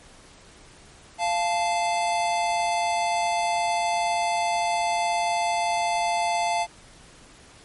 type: tone pair together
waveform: square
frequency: 693.2 / 874 Hz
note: F5 / A5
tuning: -13 / -12 cents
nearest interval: major third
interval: 401 cents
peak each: -25 / -26 dBFS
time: 1.18-6.67 s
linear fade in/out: 50 ms
effects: pink hiss -50 dBFS RMS until 7.64 s + MP3 48 kbps